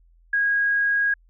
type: tone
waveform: sine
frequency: 1642 Hz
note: G#6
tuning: 20 cents flat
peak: -18 dBFS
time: 0.33-1.14 s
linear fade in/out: 5 ms
effects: added 42 Hz sine -53 dBFS peak until 1.29 s